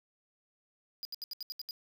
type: tone bursts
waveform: square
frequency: 4900 Hz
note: D#8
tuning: 27 cents flat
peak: -38 dBFS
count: 8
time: 1.03-1.709 s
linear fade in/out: 0 ms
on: 21 ms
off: 73 ms
effects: 11-bit